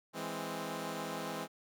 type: chord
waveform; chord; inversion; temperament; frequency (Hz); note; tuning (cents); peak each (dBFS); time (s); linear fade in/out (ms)
10% pulse; E augmented; none; equal; 164.81 / 207.7 / 261.6; E3 / G#3 / B#3; 0 / 0 / 0; -34; 0.13-1.48; 50
effects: none